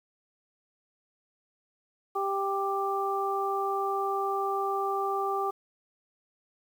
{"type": "harmonic tone", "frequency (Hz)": 393.2, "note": "G4", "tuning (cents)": 5, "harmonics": [1, 2, 3], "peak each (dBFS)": [-31, -31, -31], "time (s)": [2.15, 5.51], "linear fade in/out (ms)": 10, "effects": ["9-bit"]}